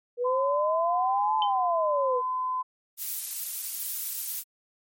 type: exponential two-way sweep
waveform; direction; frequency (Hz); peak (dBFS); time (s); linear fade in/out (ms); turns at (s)
sine; up then down; 478.3 to 880 to 478.3; -24; 0.17-2.22; 50; 1.36
type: tone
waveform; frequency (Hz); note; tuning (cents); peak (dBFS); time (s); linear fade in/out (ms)
sine; 1019; C6; -46; -26; 0.24-2.63; 20
type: tone with exponential decay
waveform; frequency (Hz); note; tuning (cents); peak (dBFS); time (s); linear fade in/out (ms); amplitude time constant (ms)
sine; 3082; G7; -30; -24; 1.42-1.53; 1; 23
type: noise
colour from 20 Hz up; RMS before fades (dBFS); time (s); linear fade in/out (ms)
violet; -30; 2.97-4.44; 50
effects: MP3 64 kbps